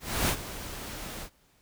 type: noise with ADSR envelope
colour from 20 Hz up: pink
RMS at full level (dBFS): -25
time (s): 0-1.3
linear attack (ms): 290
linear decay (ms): 70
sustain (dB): -14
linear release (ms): 79
effects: pink hiss -65 dBFS RMS until 1.61 s